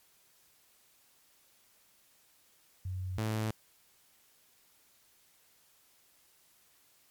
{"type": "tone pair in turn", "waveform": ["sine", "sawtooth"], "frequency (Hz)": [92.5, 109.34], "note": ["F#2", "A2"], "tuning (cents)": [0, -10], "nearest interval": "minor third", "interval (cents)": 290, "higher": "second", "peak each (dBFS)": [-34, -27], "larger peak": "second", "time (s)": [[2.85, 3.18], [3.18, 3.51]], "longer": "neither", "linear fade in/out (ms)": 5, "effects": ["white hiss -66 dBFS RMS until 7.1 s", "MP3 96 kbps"]}